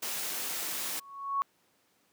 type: noise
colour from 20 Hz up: white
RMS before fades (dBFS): -35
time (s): 0.02-1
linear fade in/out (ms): 10
type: tone with exponential growth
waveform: sine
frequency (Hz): 1108.7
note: C#6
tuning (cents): 0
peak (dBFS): -24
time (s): 0.82-1.42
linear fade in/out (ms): 0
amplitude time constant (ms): 130
effects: pink hiss -69 dBFS RMS until 2.12 s + high-pass 200 Hz 12 dB/octave